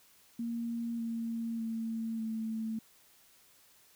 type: tone with pitch steps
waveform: sine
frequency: 233.1 / 229.4 / 225.7 / 222.1 Hz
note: A#3 / A#3 / A3 / A3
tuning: 0 / -28 / +44 / +16 cents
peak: -33 dBFS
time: 0.39-2.79 s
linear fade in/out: 5 ms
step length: 600 ms
effects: white hiss -63 dBFS RMS until 3.95 s